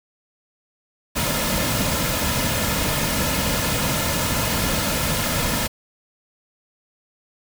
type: noise with comb filter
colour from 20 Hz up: pink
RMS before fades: -22 dBFS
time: 1.15-5.68 s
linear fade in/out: 20 ms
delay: 2.6 ms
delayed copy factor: -0.55
effects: none